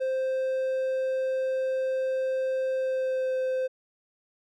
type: tone with pitch glide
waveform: triangle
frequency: 523.3 to 517.9 Hz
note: C5 to C5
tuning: 0 to -18 cents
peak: -23 dBFS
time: 0-3.68 s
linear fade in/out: 20 ms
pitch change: -18 cents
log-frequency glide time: 2.75-3.36 s
effects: none